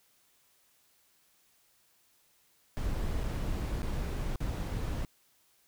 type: noise with dropouts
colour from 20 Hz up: brown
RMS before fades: -33 dBFS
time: 2.77-5.05 s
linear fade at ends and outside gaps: 0 ms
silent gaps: 3.235-3.241 / 3.819-3.83 / 4.358-4.404 s
effects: white hiss -68 dBFS RMS until 5.67 s